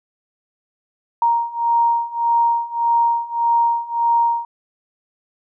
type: beating tone pair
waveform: sine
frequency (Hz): 934 / 935.7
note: A#5 / A#5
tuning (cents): +3 / +6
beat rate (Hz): 1.7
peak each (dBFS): -19 / -17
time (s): 1.22-4.45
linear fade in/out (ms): 2
effects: none